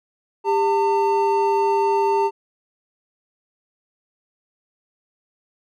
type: tone pair together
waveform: triangle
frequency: 398.6 / 902 Hz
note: G4 / A5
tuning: +29 / +43 cents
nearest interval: octave + major second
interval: 1414 cents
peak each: -17 dBFS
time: 0.44-2.31 s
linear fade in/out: 50 ms
effects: none